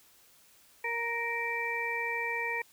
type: harmonic tone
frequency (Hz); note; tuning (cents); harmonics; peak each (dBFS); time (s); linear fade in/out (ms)
467; A#4; +3; 1 / 2 / 4 / 5; -39 / -37 / -35 / -34; 0.84-2.62; 5
effects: white hiss -61 dBFS RMS until 2.72 s